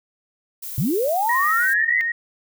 violet noise, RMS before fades -32 dBFS, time 0.62-1.74 s, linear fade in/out 10 ms
sine linear sweep, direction up, 107.3 to 2080 Hz, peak -18 dBFS, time 0.78-2.01 s, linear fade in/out 0 ms
sine tone with vibrato, 1864.7 Hz, A#6, in tune, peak -20 dBFS, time 1.29-2.12 s, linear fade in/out 5 ms, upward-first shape sine, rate 6.4 Hz, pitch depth 22 cents each way
effects none

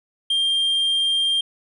triangle tone, 3192 Hz, G7, 31 cents sharp, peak -16 dBFS, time 0.3-1.41 s, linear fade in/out 5 ms, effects resampled to 24000 Hz

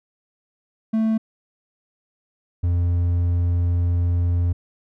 triangle tone pair in turn, 221.2 / 87.1 Hz, A3 / F2, +9 / -4 cents, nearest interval octave + major third, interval 1613 cents, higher first, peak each -15 dBFS, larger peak neither, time 0.93-1.18 / 2.63-4.53 s, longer second, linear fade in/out 10 ms, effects none

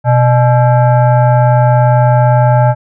sine tone with frequency modulation, 124.8 Hz, B2, 19 cents sharp, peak -5 dBFS, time 0.04-2.75 s, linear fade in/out 50 ms, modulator 733 Hz, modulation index 0.9, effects none

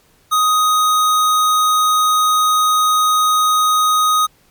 square tone, 1250 Hz, D#6, 8 cents sharp, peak -12 dBFS, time 0.31-4.27 s, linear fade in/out 20 ms, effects pink hiss -54 dBFS RMS until 4.5 s + MP3 96 kbps

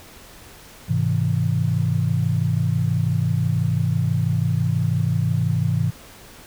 sine chord, Ab augmented, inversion none, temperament just, 103.83 / 129.78 / 162.23 Hz, Ab2 / C3 / E3, 0 / -14 / -27 cents, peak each -22 dBFS, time 0.88-5.91 s, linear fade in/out 20 ms, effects pink hiss -44 dBFS RMS until 6.46 s

